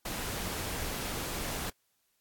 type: noise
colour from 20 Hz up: pink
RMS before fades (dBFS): -36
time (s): 0.05-1.7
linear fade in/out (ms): 5
effects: white hiss -75 dBFS RMS until 2.2 s + AAC 64 kbps